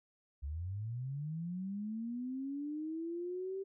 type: linear sweep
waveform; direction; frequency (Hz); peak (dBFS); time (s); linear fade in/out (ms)
sine; up; 66.3 to 392; -37; 0.42-3.64; 20
effects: none